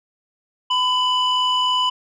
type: tone pair together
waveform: sine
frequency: 1007.4 / 2979 Hz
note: B5 / F#7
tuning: +34 / +11 cents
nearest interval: octave + perfect fifth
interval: 1877 cents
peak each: -17 dBFS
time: 0.7-1.9 s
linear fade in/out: 10 ms
effects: tanh soft clip ceiling -13 dBFS